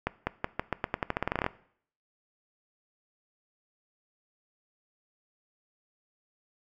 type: accelerating click train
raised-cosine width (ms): 0.5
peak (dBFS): -12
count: 18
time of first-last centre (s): 0.07-1.464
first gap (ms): 200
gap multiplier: 0.87
effects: noise-tail reverb RT60 0.6 s tail -19 dB re dry